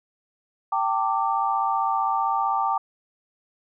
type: chord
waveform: sine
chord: G suspended second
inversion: none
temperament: equal with one note detuned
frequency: 784 / 899.5 / 1174.7 Hz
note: G5 / A5 / D6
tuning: 0 / +38 / 0 cents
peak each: -25 dBFS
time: 0.72-2.78 s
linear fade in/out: 5 ms
effects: none